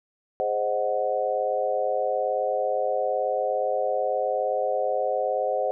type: chord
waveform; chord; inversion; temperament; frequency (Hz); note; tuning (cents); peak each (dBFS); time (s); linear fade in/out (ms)
sine; Ab dominant seventh; none; equal; 415.3 / 523.3 / 622.3 / 740; Ab4 / C5 / Eb5 / Gb5; 0 / 0 / 0 / 0; -32 / -26 / -28 / -28; 0.4-5.71; 0
effects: none